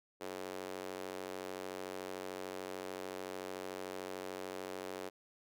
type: tone with high-pass filter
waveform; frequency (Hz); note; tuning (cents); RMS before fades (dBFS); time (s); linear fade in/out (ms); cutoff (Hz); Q
square; 46.76; F#1; +19; -44; 0.2-5.1; 20; 420; 1.8
effects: none